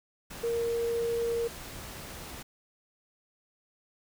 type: tone in noise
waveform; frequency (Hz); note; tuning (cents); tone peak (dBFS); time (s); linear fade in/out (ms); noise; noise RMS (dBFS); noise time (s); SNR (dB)
sine; 466.2; A#4; 0; -27; 0.43-1.48; 10; pink; -43; 0.3-2.43; +13
effects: none